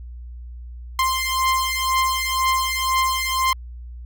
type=beating tone pair; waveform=sawtooth; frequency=1046.5 / 1048.5 Hz; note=C6 / C6; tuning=0 / +3 cents; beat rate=2 Hz; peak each=-18 dBFS; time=0.99-3.53 s; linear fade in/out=2 ms; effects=added 60 Hz sine -33 dBFS peak until 4.05 s